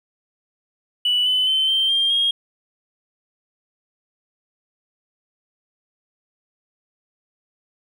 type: tone with pitch steps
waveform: triangle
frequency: 2960 / 3017 / 3075 / 3134 / 3195 / 3256 Hz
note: F#7 / F#7 / G7 / G7 / G7 / G#7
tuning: 0 / +33 / -34 / -1 / +32 / -35 cents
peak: -13 dBFS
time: 1.05-2.31 s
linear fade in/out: 5 ms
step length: 210 ms
effects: tanh soft clip ceiling -13 dBFS